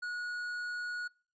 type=tone with tanh clipping; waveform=sine; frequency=1455 Hz; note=F#6; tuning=29 cents flat; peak=-37 dBFS; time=0.02-1.08 s; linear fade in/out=10 ms; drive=9 dB; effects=noise-tail reverb RT60 0.4 s tail -25 dB re dry + resampled to 16000 Hz